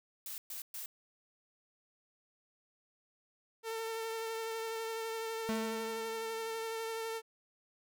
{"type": "noise bursts", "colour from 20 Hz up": "blue", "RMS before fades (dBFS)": -43, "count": 3, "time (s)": [0.26, 0.86], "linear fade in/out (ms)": 2, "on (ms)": 120, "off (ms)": 120}
{"type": "tone with vibrato", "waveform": "sawtooth", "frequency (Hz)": 449.9, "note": "A4", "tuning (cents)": 39, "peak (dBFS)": -33, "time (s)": [3.63, 7.22], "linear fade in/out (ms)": 50, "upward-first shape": "sine", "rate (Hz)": 12, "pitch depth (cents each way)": 17}
{"type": "tone with exponential decay", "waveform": "square", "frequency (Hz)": 220, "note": "A3", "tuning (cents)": 0, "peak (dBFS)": -33, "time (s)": [5.49, 6.64], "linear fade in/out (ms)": 0, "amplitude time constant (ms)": 250}
{"effects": []}